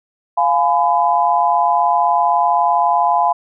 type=chord; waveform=sine; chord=F diminished; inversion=none; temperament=just; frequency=698.5 / 838.1 / 1005.8 Hz; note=F5 / Ab5 / Cb6; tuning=0 / +16 / +31 cents; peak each=-16 dBFS; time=0.37-3.33 s; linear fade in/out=10 ms; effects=none